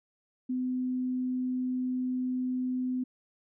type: tone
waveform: sine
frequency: 253.8 Hz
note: B3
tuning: 47 cents sharp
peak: -28 dBFS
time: 0.49-3.04 s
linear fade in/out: 10 ms
effects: none